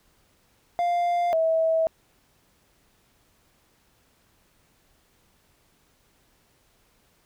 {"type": "tone pair in turn", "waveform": ["triangle", "sine"], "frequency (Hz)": [698.5, 648.2], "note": ["F5", "E5"], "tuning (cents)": [0, -29], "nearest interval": "minor second", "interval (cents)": 129, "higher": "first", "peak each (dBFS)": -19, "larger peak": "neither", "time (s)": [[0.79, 1.33], [1.33, 1.87]], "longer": "neither", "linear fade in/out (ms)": 0, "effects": ["pink hiss -64 dBFS RMS until 7.25 s"]}